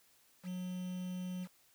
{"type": "tone with quantisation", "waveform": "triangle", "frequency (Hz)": 182, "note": "F#3", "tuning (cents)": -28, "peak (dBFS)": -36, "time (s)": [0.43, 1.48], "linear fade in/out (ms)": 50, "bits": 9, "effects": ["white hiss -68 dBFS RMS until 1.74 s"]}